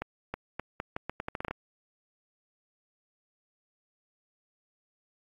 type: accelerating click train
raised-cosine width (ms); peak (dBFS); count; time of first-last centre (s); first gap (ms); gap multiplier
0.5; -18; 13; 0.02-1.51; 320; 0.8
effects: AAC 32 kbps